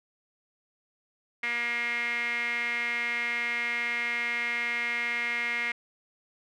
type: tone with band-pass filter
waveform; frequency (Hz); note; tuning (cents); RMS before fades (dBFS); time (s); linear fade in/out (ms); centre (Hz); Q
sawtooth; 237.6; A#3; +33; -30; 1.43-5.72; 5; 2100; 8.7
effects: none